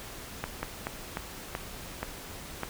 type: slowing click train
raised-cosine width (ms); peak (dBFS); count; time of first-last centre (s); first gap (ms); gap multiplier
0.5; -16; 7; 0.44-2.633; 190; 1.26
effects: pink hiss -43 dBFS RMS until 2.69 s